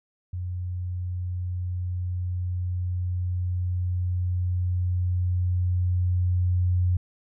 sine tone with level ramp, 90 Hz, F#2, 47 cents flat, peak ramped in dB -28 to -19 dBFS, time 0.33-6.97 s, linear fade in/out 5 ms, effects none

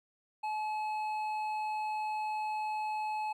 sine tone with hard clipping, 857 Hz, A5, 46 cents flat, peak -34 dBFS, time 0.43-3.33 s, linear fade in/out 10 ms, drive 7 dB, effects none

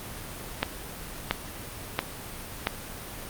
click train, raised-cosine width 0.3 ms, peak -7 dBFS, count 4, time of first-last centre 0.63-2.671 s, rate 1.47 Hz, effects pink hiss -39 dBFS RMS until 3.29 s + Opus 32 kbps

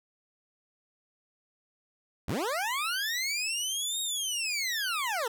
20% pulse linear two-way sweep, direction up then down, 54 to 3773 to 425 Hz, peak -24 dBFS, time 2.28-5.28 s, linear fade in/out 5 ms, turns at 4.01 s, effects none

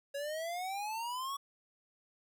square exponential sweep, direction up, 554.4 to 1134 Hz, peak -37 dBFS, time 0.14-1.37 s, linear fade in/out 10 ms, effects none

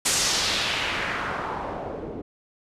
white noise with low-pass filter sweep, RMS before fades -27 dBFS, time 0.05-2.22 s, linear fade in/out 10 ms, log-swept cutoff 8300 to 370 Hz, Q 1.6, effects resampled to 32000 Hz

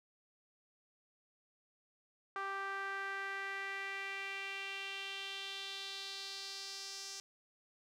sawtooth tone with band-pass filter sweep, 392 Hz, G4, in tune, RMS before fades -43 dBFS, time 2.36-7.2 s, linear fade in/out 0 ms, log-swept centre 1300 to 5700 Hz, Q 3, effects none

